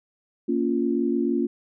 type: chord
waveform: sine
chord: Bb minor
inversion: none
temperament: just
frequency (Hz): 233.1 / 279.7 / 349.6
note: Bb3 / Db4 / F4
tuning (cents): 0 / +16 / +2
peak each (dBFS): -25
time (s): 0.48-1.47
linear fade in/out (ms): 10
effects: none